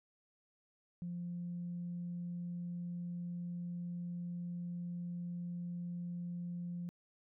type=tone; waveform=sine; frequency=174.5 Hz; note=F3; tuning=1 cent flat; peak=-38 dBFS; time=1.02-6.89 s; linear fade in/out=0 ms; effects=tanh soft clip ceiling -34 dBFS